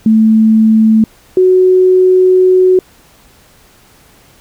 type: tone pair in turn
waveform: sine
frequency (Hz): 220 / 370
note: A3 / F#4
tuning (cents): 0 / 0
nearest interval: major sixth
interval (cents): 900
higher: second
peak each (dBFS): -4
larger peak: neither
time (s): 0.06-1.04 / 1.37-2.79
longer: second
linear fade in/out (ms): 2
effects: pink hiss -45 dBFS RMS until 4.4 s